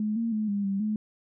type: tone with pitch steps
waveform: sine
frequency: 212.9 / 229.7 / 214.8 / 202.1 / 196.4 / 213.7 Hz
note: G#3 / A#3 / A3 / G#3 / G3 / G#3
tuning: +43 / -25 / -41 / -47 / +4 / +50 cents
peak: -25 dBFS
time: 0-0.96 s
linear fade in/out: 2 ms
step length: 160 ms
effects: none